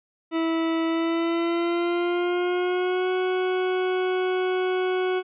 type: tone with pitch glide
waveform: 40% pulse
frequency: 327.2 to 369.4 Hz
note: E4 to F#4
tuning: -13 to -3 cents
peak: -21 dBFS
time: 0.31-5.23 s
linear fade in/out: 50 ms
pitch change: +210 cents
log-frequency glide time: 0.86-3.1 s
effects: resampled to 8000 Hz